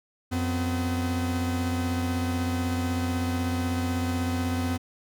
45% pulse tone pair together, 90 / 253.9 Hz, F#2 / B3, -47 / +48 cents, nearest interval octave + tritone, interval 1795 cents, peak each -28 dBFS, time 0.31-4.78 s, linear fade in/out 20 ms, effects none

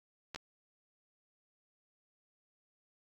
clicks, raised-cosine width 0.2 ms, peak -23 / -23 dBFS, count 2, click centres 0.347 / 0.36 s, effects AAC 48 kbps

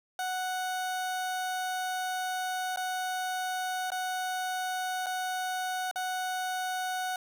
30% pulse tone with dropouts, 740 Hz, F#5, in tune, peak -28 dBFS, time 0.19-7.16 s, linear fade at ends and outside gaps 2 ms, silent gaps 2.761-2.772 / 3.904-3.918 / 5.061-5.066 / 5.913-5.958 s, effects none

